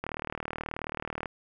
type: click train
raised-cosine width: 0.5 ms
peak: -18 dBFS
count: 48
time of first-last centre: 0.04-1.258 s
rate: 38.6 Hz
effects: none